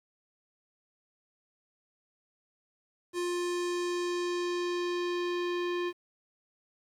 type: tone with low-pass filter sweep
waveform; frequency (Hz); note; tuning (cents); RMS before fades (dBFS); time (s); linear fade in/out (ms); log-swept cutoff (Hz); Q
square; 352.3; F4; +15; -32; 3.13-5.93; 50; 9300 to 3100; 1.3
effects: 10-bit